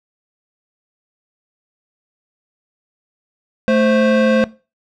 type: tone pair together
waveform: square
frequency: 219.7 / 523.3 Hz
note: A3 / C5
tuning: -2 / 0 cents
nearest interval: octave + minor third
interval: 1502 cents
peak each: -15 dBFS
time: 3.68-4.44 s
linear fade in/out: 0 ms
effects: noise-tail reverb RT60 0.3 s tail -19 dB re dry + low-pass 3000 Hz 12 dB/octave